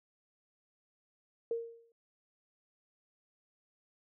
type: tone with exponential decay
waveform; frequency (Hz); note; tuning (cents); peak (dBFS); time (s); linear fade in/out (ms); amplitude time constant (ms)
sine; 462.8; A#4; -13; -29; 1.51-1.92; 2; 88
effects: none